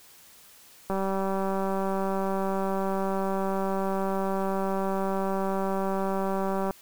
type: click train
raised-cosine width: 1 ms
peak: -16 dBFS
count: 1122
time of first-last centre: 0.9-6.708 s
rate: 193 Hz
effects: white hiss -53 dBFS RMS until 6.81 s